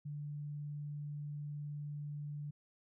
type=tone; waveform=sine; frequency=146.83 Hz; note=D3; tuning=in tune; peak=-40 dBFS; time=0.05-2.51 s; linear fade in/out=10 ms; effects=none